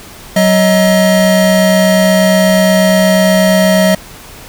square tone pair together, 187.89 / 632 Hz, F#3 / D#5, +27 / +27 cents, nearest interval octave + major sixth, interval 2100 cents, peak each -10 dBFS, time 0.36-3.95 s, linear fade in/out 5 ms, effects pink hiss -33 dBFS RMS until 4.48 s

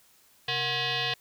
sine tone with frequency modulation, 469 Hz, A#4, 11 cents sharp, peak -26 dBFS, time 0.48-1.14 s, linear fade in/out 5 ms, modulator 601 Hz, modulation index 6.3, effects white hiss -61 dBFS RMS until 1.2 s

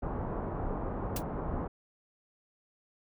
pink low-pass noise, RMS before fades -35 dBFS, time 0.02-1.68 s, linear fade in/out 10 ms, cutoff 1100 Hz, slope 24 dB/octave
white noise with exponential decay, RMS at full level -31 dBFS, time 1.16-1.23 s, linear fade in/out 5 ms, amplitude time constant 15 ms
effects none

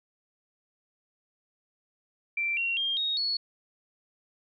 sine tone with pitch steps, 2349 / 2745 / 3209 / 3750 / 4383 Hz, D7 / F7 / G7 / A#7 / C#8, 0 / -31 / +40 / +10 / -20 cents, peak -26 dBFS, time 2.37-3.37 s, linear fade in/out 5 ms, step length 200 ms, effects none

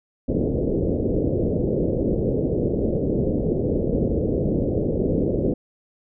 white low-pass noise, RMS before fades -22 dBFS, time 0.28-5.54 s, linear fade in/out 5 ms, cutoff 520 Hz, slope 48 dB/octave, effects none

